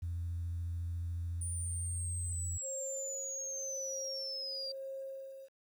sine tone with vibrato, 85.4 Hz, F2, 38 cents flat, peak -34 dBFS, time 0.02-2.58 s, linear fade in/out 10 ms, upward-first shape square, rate 14 Hz, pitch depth 13 cents each way
sine linear sweep, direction down, 9370 to 4699 Hz, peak -37 dBFS, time 1.41-4.72 s, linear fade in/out 5 ms
sine tone with tremolo, 538 Hz, C5, 48 cents sharp, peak -39 dBFS, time 2.61-5.49 s, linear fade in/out 50 ms, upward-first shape sine, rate 0.97 Hz, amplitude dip 60%
effects tanh soft clip ceiling -31 dBFS + 11-bit

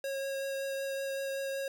square tone with vibrato, 545 Hz, C#5, 29 cents flat, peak -34 dBFS, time 0.04-1.68 s, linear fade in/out 2 ms, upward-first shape triangle, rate 5.3 Hz, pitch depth 11 cents each way, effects none

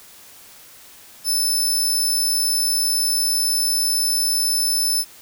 20% pulse tone, 5274 Hz, E8, in tune, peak -12 dBFS, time 1.24-5.05 s, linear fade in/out 50 ms, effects white hiss -45 dBFS RMS until 5.21 s

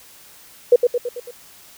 sine tone with echo, 486.6 Hz, B4, 26 cents flat, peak -6 dBFS, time 0.72-0.76 s, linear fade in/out 5 ms, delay 110 ms, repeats 5, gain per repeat -5 dB, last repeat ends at 1.31 s, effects white hiss -46 dBFS RMS until 1.77 s

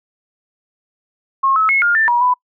sine tone with pitch steps, 1080 / 1293 / 2178 / 1413 / 1778 / 959 / 995 Hz, C#6 / E6 / C#7 / F6 / A6 / A#5 / B5, -45 / -34 / -31 / +20 / +18 / +49 / +13 cents, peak -11 dBFS, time 1.43-2.34 s, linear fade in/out 10 ms, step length 130 ms, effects noise-tail reverb RT60 0.1 s tail -26 dB re dry

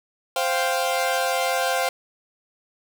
sawtooth chord, C suspended fourth, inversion none, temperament equal, 523.3 / 698.5 / 784 Hz, C5 / F5 / G5, 0 / 0 / 0 cents, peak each -21 / -21 / -23 dBFS, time 0.36-1.89 s, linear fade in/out 2 ms, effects none

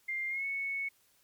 sine tone with pitch glide, 2100 to 2210 Hz, C7 to C#7, +6 to -6 cents, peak -32 dBFS, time 0.08-0.89 s, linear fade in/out 10 ms, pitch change +88 cents, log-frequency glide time 0.28-0.45 s, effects white hiss -68 dBFS RMS until 1.23 s + MP3 96 kbps

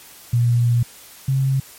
sine tone pair in turn, 119.7 / 134.36 Hz, A#2 / C3, +46 / +46 cents, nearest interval major second, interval 200 cents, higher second, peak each -13 / -15 dBFS, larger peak first, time 0.33-0.83 / 1.28-1.6 s, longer first, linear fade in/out 5 ms, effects white hiss -43 dBFS RMS until 1.78 s + MP3 64 kbps

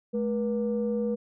sine tone pair together, 214.4 / 481.9 Hz, A3 / B4, -45 / -43 cents, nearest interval octave + major second, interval 1402 cents, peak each -27 dBFS, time 0.13-1.16 s, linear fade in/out 20 ms, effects tanh soft clip ceiling -19 dBFS

